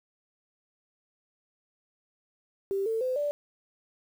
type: tone with pitch steps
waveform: sine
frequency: 392 / 447.7 / 511.3 / 584 Hz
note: G4 / A4 / C5 / D5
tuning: 0 / +30 / -40 / -10 cents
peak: -26 dBFS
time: 2.71-3.31 s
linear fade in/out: 0 ms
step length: 150 ms
effects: 9-bit